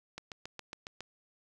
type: click train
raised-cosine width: 0.2 ms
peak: -24 dBFS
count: 7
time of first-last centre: 0.18-1.006 s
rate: 7.26 Hz
effects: none